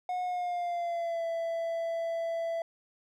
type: tone with pitch glide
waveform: triangle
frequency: 726 to 665.7 Hz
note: F#5 to E5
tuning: -33 to +17 cents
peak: -28 dBFS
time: 0.09-2.62 s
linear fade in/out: 2 ms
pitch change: -150 cents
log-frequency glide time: 0.23-1.25 s
effects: none